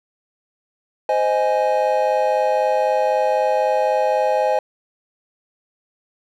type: chord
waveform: triangle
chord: Ab major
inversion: first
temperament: just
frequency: 519.1 / 623 / 830.6 Hz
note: C5 / Eb5 / Ab5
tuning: -14 / +2 / 0 cents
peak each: -18 dBFS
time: 1.09-4.59 s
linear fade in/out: 2 ms
effects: none